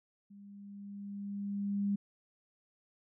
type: tone with level ramp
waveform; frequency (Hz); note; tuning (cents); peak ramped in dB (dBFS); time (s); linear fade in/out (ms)
sine; 201.1; G3; +44; -51 to -28; 0.3-1.96; 10
effects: none